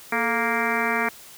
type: harmonic tone with a mistuned harmonic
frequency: 233.1 Hz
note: A#3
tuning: in tune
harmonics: 1 / 2 / 3 / 4 / 5 / 6 / 7 / 8 / 9 / 10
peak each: -30 / -30 / -30 / -30 / -30 / -30 / -30 / -30 / -30 / -30 dBFS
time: 0.12-1.09 s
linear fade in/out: 5 ms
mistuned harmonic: 2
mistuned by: -97 cents
effects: white hiss -45 dBFS RMS until 1.37 s